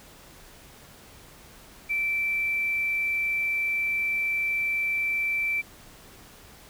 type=tone with hard clipping; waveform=triangle; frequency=2334 Hz; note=D7; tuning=11 cents flat; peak=-24 dBFS; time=1.89-5.62 s; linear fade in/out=20 ms; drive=3 dB; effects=pink hiss -50 dBFS RMS until 6.69 s